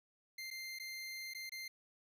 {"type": "tone with dropouts", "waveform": "25% pulse", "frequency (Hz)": 2093, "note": "C7", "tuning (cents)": 0, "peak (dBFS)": -40, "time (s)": [0.38, 1.68], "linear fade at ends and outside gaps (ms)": 5, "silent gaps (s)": [[0.504, 0.51], [0.788, 0.797], [1.337, 1.347], [1.495, 1.519]], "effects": []}